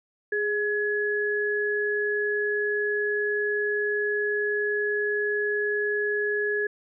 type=tone pair together; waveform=sine; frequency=415.3 / 1690.2 Hz; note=G#4 / G#6; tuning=0 / +30 cents; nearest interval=2 octaves; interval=2430 cents; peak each=-26 dBFS; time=0.32-6.67 s; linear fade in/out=5 ms; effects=none